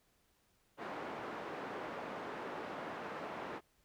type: band-pass noise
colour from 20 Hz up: pink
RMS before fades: -44 dBFS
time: 0.77-3.61 s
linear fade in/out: 50 ms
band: 320 to 1500 Hz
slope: 12 dB/octave
effects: pink hiss -74 dBFS RMS until 3.84 s